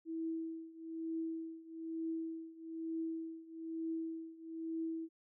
sine tone with tremolo, 325.7 Hz, E4, 21 cents flat, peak -35 dBFS, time 0.05-5.09 s, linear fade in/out 50 ms, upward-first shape triangle, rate 1.1 Hz, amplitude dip 90%, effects none

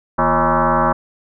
sine tone with frequency modulation, 154.9 Hz, D#3, 7 cents flat, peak -12 dBFS, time 0.18-0.93 s, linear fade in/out 10 ms, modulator 196 Hz, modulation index 6.3, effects none

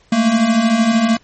square beating tone pair, 215.7 / 228.7 Hz, A3 / A#3, -34 / -33 cents, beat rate 13 Hz, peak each -19 / -13 dBFS, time 0.12-1.17 s, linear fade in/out 5 ms, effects pink hiss -53 dBFS RMS until 1.23 s + MP3 32 kbps

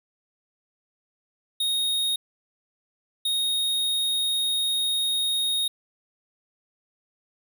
square tone bursts at uneven times, 3729 Hz, A#7, in tune, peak -23 dBFS, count 2, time 1.6-2.16 / 3.25-5.68 s, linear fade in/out 5 ms, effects none

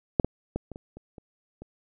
clicks, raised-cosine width 2 ms, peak -6 / -11 / -15 / -25 / -26 / -30 / -30 / -28 dBFS, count 8, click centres 0.198 / 0.246 / 0.56 / 0.717 / 0.759 / 0.97 / 1.182 / 1.62 s, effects none

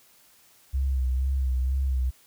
sine tone with vibrato, 65.41 Hz, C2, in tune, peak -22 dBFS, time 0.73-2.11 s, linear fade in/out 20 ms, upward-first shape sine, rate 2.1 Hz, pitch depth 52 cents each way, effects white hiss -58 dBFS RMS until 2.26 s

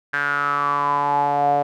sawtooth tone with band-pass filter sweep, 143.8 Hz, D3, 36 cents flat, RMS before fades -20 dBFS, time 0.13-1.63 s, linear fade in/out 10 ms, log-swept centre 1600 to 660 Hz, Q 8.8, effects none

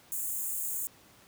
white high-pass noise, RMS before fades -34 dBFS, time 0.12-0.87 s, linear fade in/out 0 ms, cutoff 6700 Hz, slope 96 dB/octave, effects pink hiss -58 dBFS RMS until 1.27 s + high-pass 80 Hz 12 dB/octave

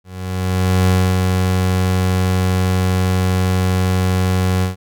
30% pulse tone with ADSR envelope, 92.5 Hz, F#2, in tune, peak -8 dBFS, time 0.04-4.76 s, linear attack 840 ms, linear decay 270 ms, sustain -3 dB, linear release 130 ms, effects none

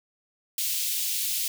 white high-pass noise, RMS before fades -28 dBFS, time 0.58-1.48 s, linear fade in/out 2 ms, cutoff 2700 Hz, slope 24 dB/octave, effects none

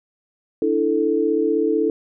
sine chord, D suspended second, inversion none, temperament equal, 293.7 / 329.6 / 440 Hz, D4 / E4 / A4, 0 / 0 / 0 cents, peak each -23 / -21 / -19 dBFS, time 0.62-1.9 s, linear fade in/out 2 ms, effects none

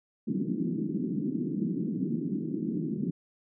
pink band-pass noise, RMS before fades -31 dBFS, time 0.27-3.11 s, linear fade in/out 10 ms, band 160 to 340 Hz, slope 48 dB/octave, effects none

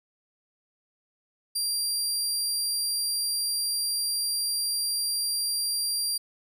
25% pulse tone, 4748 Hz, D8, 18 cents sharp, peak -21 dBFS, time 1.55-6.18 s, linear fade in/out 10 ms, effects none

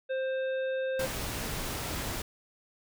harmonic tone, 525 Hz, C5, 6 cents sharp, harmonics 1 / 3 / 5 / 7, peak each -29 / -39 / -48 / -50 dBFS, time 0.09-1.07 s, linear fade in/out 20 ms
pink noise, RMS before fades -35 dBFS, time 0.99-2.22 s, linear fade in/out 5 ms
effects none

